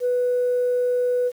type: tone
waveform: sine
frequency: 493.9 Hz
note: B4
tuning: in tune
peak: -17 dBFS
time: 0-1.32 s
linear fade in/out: 50 ms
effects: tanh soft clip ceiling -15 dBFS + 8-bit